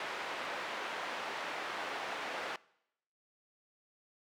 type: band-pass noise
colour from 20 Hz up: pink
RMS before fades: -40 dBFS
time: 0-2.56 s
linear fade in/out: 2 ms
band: 600 to 2600 Hz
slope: 12 dB/octave
effects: noise-tail reverb RT60 0.8 s tail -23 dB re dry